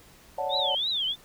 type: chord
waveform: sine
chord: D major seventh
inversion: third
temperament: equal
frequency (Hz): 554.4 / 587.3 / 740 / 880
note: C#5 / D5 / F#5 / A5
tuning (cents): 0 / 0 / 0 / 0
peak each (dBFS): -32 / -34 / -32 / -32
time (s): 0.38-0.75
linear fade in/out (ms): 5
type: tone with vibrato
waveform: sine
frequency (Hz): 3468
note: A7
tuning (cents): -26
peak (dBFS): -25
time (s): 0.49-1.16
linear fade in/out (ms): 50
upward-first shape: triangle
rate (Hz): 3.1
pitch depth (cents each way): 260
effects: pink hiss -54 dBFS RMS until 1.24 s